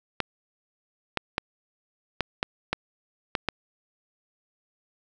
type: clicks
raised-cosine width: 0.3 ms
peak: -8 dBFS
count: 8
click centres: 0.203 / 1.173 / 1.381 / 2.207 / 2.429 / 2.73 / 3.352 / 3.487 s
effects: none